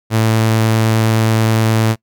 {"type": "tone", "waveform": "sawtooth", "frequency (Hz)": 111.3, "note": "A2", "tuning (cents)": 20, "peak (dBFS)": -7, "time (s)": [0.1, 1.96], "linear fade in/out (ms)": 50, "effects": ["noise-tail reverb RT60 0.1 s tail -24 dB re dry"]}